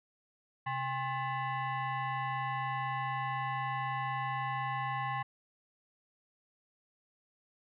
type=tone with frequency modulation; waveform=sine; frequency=131.1 Hz; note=C3; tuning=4 cents sharp; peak=-32 dBFS; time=0.66-5.23 s; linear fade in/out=10 ms; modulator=936 Hz; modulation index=1.7; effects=none